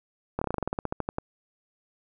slowing click train, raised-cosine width 1 ms, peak -14 dBFS, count 16, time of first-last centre 0.39-1.184 s, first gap 25 ms, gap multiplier 1.1, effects none

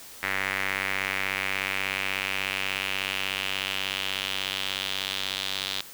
square tone with band-pass filter sweep, 48.25 Hz, G1, 27 cents flat, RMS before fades -30 dBFS, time 0.23-5.81 s, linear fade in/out 0 ms, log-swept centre 2000 to 3700 Hz, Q 3.1, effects white hiss -45 dBFS RMS until 5.93 s

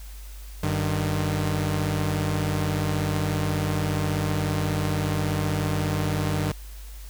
sawtooth tone pair together, 96.5 / 152.15 Hz, G2 / D#3, -27 / -38 cents, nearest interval minor sixth, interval 789 cents, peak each -22 dBFS, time 0.63-6.52 s, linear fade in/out 5 ms, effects added 50 Hz sine -37 dBFS peak until 7.09 s + white hiss -49 dBFS RMS until 7.09 s

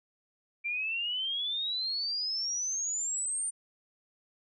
sine exponential sweep, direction up, 2349 to 9080 Hz, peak -30 dBFS, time 0.64-3.51 s, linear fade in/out 20 ms, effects none

